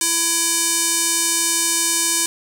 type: tone with band-pass filter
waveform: square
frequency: 333.8 Hz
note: E4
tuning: 22 cents sharp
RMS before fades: -19 dBFS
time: 0.01-2.26 s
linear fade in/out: 2 ms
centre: 8400 Hz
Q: 1.7
effects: 7-bit